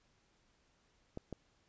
clicks, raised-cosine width 2 ms, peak -28 dBFS, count 2, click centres 1.174 / 1.327 s, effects pink hiss -73 dBFS RMS until 1.68 s + resampled to 16000 Hz

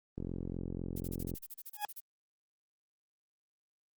click train, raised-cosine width 3 ms, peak -26 dBFS, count 52, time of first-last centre 0.18-1.339 s, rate 44 Hz
violet noise bursts, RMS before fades -45 dBFS, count 14, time 0.96-2.005 s, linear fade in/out 10 ms, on 44 ms, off 33 ms
40% pulse tone with exponential growth, 834 Hz, G#5, 7 cents sharp, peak -29 dBFS, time 1.73-1.85 s, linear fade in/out 1 ms, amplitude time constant 25 ms
effects Opus 32 kbps

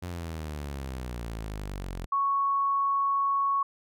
sawtooth exponential sweep, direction down, 90.5 to 43.02 Hz, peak -30 dBFS, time 0.02-2.06 s, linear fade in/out 10 ms
sine tone, 1108.7 Hz, C#6, in tune, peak -23 dBFS, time 2.12-3.63 s, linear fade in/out 5 ms
effects none

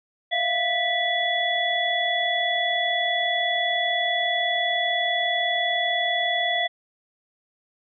sine tone cluster, 659 / 699 / 1967 / 3405 Hz, E5 / F5 / B6 / G#7, -1 / +1 / -7 / +42 cents, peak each -31 / -26 / -25 / -26 dBFS, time 0.31-6.68 s, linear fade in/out 20 ms, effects none

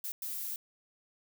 violet noise bursts at uneven times, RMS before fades -38 dBFS, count 2, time 0.04-0.12 / 0.22-0.56 s, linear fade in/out 2 ms, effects none

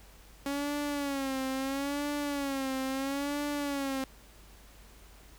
sawtooth tone with vibrato, 277.2 Hz, C#4, in tune, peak -27 dBFS, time 0.46-4.04 s, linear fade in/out 2 ms, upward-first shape sine, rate 0.75 Hz, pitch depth 86 cents each way, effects added 50 Hz sine -54 dBFS peak until 5.38 s + pink hiss -57 dBFS RMS until 5.38 s

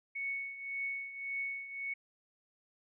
sine tone with tremolo, 2217 Hz, C#7, in tune, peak -33 dBFS, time 0.15-1.94 s, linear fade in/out 10 ms, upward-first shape triangle, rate 1.8 Hz, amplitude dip 75%, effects none

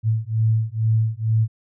sine beating tone pair, 110 / 112.2 Hz, A2 / A2, 0 / +34 cents, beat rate 2.2 Hz, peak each -20 dBFS, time 0.03-1.48 s, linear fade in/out 50 ms, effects none

